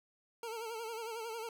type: tone with vibrato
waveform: 25% pulse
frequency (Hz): 453.3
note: A#4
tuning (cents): -48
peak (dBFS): -36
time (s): 0.43-1.49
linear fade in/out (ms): 2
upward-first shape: sine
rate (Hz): 11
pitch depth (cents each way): 70
effects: none